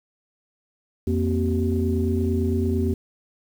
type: tone cluster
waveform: sine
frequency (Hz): 86.4 / 232.5 / 261.4 / 382.9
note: F2 / A#3 / C4 / G4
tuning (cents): -18 / -4 / -1 / -41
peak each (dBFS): -22 / -25 / -28 / -26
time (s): 1.07-2.94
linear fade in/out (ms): 5
effects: tanh soft clip ceiling -10 dBFS + 8-bit